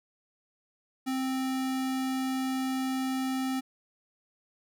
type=tone; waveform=square; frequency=262.1 Hz; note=C4; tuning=3 cents sharp; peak=-29 dBFS; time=1.06-3.61 s; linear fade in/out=20 ms; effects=none